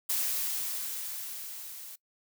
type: noise with level ramp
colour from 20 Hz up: blue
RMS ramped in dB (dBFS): -29 to -45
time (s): 0.09-1.96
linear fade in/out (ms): 10
effects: noise-tail reverb RT60 0.1 s tail -22 dB re dry